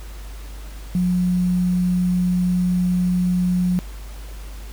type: tone with quantisation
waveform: sine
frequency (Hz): 180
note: F#3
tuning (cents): -47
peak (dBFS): -16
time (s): 0.95-3.79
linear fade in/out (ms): 0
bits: 7
effects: added 50 Hz sine -32 dBFS peak until 4.72 s + pink hiss -44 dBFS RMS until 4.72 s